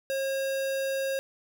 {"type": "tone", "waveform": "square", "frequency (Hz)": 540, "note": "C#5", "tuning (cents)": -45, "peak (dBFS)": -28, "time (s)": [0.1, 1.19], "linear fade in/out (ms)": 0, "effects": []}